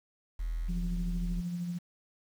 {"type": "tone", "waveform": "sine", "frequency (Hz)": 41.1, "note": "E1", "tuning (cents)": -4, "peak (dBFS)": -30, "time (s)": [0.39, 1.41], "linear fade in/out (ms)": 10}
{"type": "tone with tremolo", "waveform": "sine", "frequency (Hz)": 174.61, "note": "F3", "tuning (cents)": 0, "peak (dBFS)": -30, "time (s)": [0.68, 1.79], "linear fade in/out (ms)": 20, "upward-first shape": "triangle", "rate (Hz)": 13, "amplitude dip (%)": 45}
{"effects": ["tanh soft clip ceiling -24 dBFS", "9-bit"]}